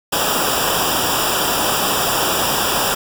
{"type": "noise with comb filter", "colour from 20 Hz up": "pink", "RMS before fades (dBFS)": -18, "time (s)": [0.12, 2.95], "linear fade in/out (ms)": 10, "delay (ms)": 0.47, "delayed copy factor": -0.9, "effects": []}